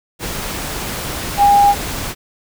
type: tone in noise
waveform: sine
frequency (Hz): 810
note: G#5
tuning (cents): -43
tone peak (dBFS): -7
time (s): 1.37-1.75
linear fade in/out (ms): 50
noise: pink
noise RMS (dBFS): -24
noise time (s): 0.19-2.15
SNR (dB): +14
effects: none